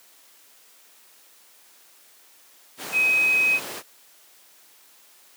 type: tone in noise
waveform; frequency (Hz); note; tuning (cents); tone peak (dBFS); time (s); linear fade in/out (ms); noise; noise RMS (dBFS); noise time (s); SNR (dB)
sine; 2530; D#7; +28; -17; 2.92-3.6; 50; pink; -33; 2.77-3.83; +13
effects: white hiss -54 dBFS RMS until 5.36 s + high-pass 300 Hz 12 dB/octave